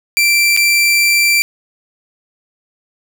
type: tone with dropouts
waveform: sawtooth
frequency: 2349 Hz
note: D7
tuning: in tune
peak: -6 dBFS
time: 0.17-1.42 s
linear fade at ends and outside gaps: 0 ms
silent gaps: 0.565-0.573 s
effects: none